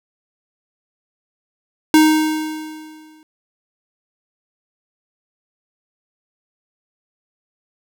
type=tone with exponential decay; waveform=square; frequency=311.1 Hz; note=D#4; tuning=in tune; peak=-7 dBFS; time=1.94-3.23 s; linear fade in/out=1 ms; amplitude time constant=280 ms; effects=none